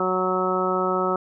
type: harmonic tone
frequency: 185 Hz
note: F#3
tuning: in tune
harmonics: 1 / 2 / 3 / 4 / 5 / 6 / 7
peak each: -30 / -25 / -28 / -30 / -31 / -32 / -25 dBFS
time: 0-1.16 s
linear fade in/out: 2 ms
effects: none